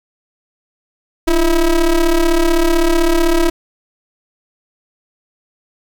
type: ring-modulated tone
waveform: square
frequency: 161.1 Hz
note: E3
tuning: 39 cents flat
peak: -8 dBFS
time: 1.27-3.5 s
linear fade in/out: 10 ms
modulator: 179 Hz
effects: 8-bit